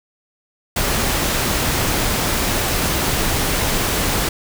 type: noise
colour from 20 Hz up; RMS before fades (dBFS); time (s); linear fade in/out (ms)
pink; -19; 0.76-4.29; 5
effects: none